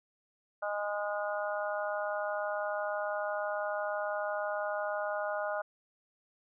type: harmonic tone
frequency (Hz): 206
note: G#3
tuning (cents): -14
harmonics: 3 / 4 / 5 / 6 / 7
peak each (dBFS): -34 / -39 / -44 / -41 / -39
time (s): 0.62-5.62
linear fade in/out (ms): 10
effects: none